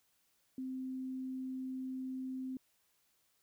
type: tone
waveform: sine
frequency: 260 Hz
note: C4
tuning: 11 cents flat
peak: -38 dBFS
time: 0.58-2.57 s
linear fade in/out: 2 ms
effects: white hiss -75 dBFS RMS until 3.42 s